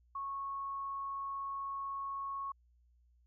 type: tone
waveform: sine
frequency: 1101 Hz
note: C#6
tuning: 12 cents flat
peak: -37 dBFS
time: 0.15-2.52 s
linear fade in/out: 5 ms
effects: added 60 Hz sine -65 dBFS peak until 3.26 s